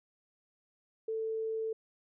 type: tone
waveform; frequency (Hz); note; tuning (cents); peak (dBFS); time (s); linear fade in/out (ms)
sine; 443.7; A4; +14; -32; 1.08-1.73; 5
effects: none